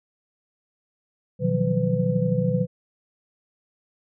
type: tone cluster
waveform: sine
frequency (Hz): 122.9 / 154 / 172.1 / 185 / 502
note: B2 / D#3 / F3 / F#3 / B4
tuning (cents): -8 / -17 / -25 / 0 / +28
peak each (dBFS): -26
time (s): 1.39-2.67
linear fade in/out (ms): 50
effects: none